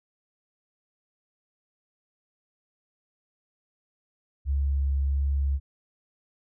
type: tone with vibrato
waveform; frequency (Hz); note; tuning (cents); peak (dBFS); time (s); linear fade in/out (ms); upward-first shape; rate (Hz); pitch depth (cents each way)
sine; 69.3; C#2; 0; -22; 4.45-5.6; 50; sine; 1.5; 9
effects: none